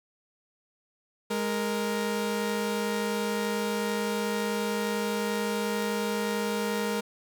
sawtooth tone pair together, 207.7 / 466.8 Hz, G#3 / A#4, 0 / +2 cents, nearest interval octave + major second, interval 1402 cents, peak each -26 dBFS, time 1.3-7.01 s, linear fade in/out 10 ms, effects none

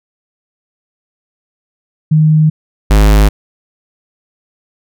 sine / square tone pair in turn, 155.2 / 51.92 Hz, D#3 / G#1, -4 / 0 cents, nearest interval octave + perfect fifth, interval 1896 cents, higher first, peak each -5 dBFS, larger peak neither, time 2.11-2.5 / 2.9-3.29 s, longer neither, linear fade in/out 10 ms, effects none

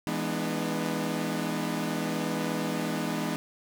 sawtooth chord, E dominant seventh, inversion none, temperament equal with one note detuned, 164.81 / 207.7 / 246.9 / 301.2 Hz, E3 / G#3 / B3 / D4, 0 / 0 / 0 / +44 cents, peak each -30 dBFS, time 0.07-3.36 s, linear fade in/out 0 ms, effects none

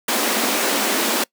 pink high-pass noise, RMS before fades -20 dBFS, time 0.08-1.24 s, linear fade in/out 5 ms, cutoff 210 Hz, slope 96 dB/octave, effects noise-tail reverb RT60 0.1 s tail -24 dB re dry

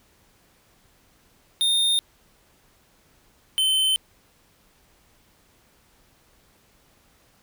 square tone pair in turn, 3653 / 3072 Hz, A#7 / G7, -36 / -36 cents, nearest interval minor third, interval 300 cents, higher first, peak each -19 dBFS, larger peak neither, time 1.61-1.99 / 3.58-3.96 s, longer neither, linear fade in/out 0 ms, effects pink hiss -60 dBFS RMS until 7.42 s

